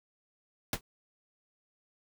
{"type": "noise with exponential decay", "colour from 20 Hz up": "pink", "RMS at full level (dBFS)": -25, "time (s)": [0.73, 0.81], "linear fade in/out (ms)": 2, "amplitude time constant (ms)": 16, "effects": []}